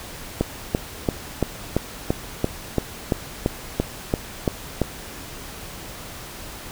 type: click train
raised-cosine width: 2 ms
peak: -5 dBFS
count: 14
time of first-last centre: 0.41-4.817 s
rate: 2.95 Hz
effects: pink hiss -37 dBFS RMS until 6.71 s